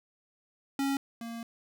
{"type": "tone pair in turn", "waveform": "square", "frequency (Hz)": [275.1, 231.3], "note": ["C#4", "A#3"], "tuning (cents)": [-13, -13], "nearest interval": "minor third", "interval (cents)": 300, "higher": "first", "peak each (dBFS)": [-28, -38], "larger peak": "first", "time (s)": [[0.79, 0.97], [1.21, 1.43]], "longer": "second", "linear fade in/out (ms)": 2, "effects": []}